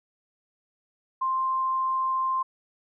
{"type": "tone", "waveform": "sine", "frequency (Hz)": 1049, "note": "C6", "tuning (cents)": 4, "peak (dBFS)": -23, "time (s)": [1.21, 2.43], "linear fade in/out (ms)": 10, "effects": []}